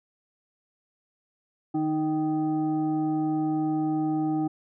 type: tone with frequency modulation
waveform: sine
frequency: 311.1 Hz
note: D#4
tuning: in tune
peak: -23 dBFS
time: 1.74-4.48 s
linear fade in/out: 10 ms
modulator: 465 Hz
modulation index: 0.65
effects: none